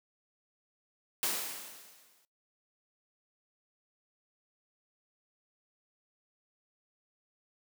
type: noise with exponential decay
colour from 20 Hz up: white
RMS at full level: -30 dBFS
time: 1.23-2.25 s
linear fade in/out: 0 ms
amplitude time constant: 220 ms
effects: noise-tail reverb RT60 0.2 s tail -22 dB re dry + high-pass 200 Hz 12 dB/octave